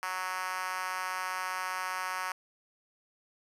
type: tone with high-pass filter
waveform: 5% pulse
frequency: 185 Hz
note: F#3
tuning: in tune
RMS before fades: -35 dBFS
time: 0.03-2.32 s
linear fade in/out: 0 ms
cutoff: 1000 Hz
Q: 2
effects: resampled to 32000 Hz + 10-bit